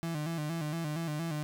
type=tone with vibrato; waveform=35% pulse; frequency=158.3 Hz; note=D#3; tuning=30 cents sharp; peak=-31 dBFS; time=0.03-1.43 s; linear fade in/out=0 ms; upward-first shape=square; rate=4.3 Hz; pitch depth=88 cents each way; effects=none